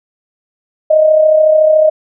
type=tone with amplitude modulation; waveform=sine; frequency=622.3 Hz; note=D#5; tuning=in tune; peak=-3 dBFS; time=0.9-1.9 s; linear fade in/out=10 ms; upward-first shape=sine; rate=33.8 Hz; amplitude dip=50%; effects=none